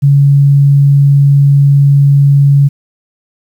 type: tone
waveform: sine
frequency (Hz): 140.8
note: C#3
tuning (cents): +27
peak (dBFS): -3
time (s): 0.02-2.69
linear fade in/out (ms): 20
effects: 7-bit